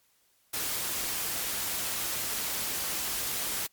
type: noise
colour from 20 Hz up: white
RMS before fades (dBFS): -32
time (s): 0.53-3.67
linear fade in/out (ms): 10
effects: white hiss -68 dBFS RMS until 3.72 s + MP3 96 kbps